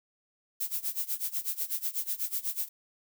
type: noise with tremolo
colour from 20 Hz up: violet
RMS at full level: -30 dBFS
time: 0.6-2.69 s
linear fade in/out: 10 ms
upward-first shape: sine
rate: 8.1 Hz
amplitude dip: 90%
effects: none